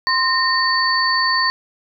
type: tone cluster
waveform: sine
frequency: 1044 / 1835 / 4510 Hz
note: C6 / A#6 / C#8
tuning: -4 / -28 / +29 cents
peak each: -19 dBFS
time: 0.07-1.5 s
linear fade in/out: 0 ms
effects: none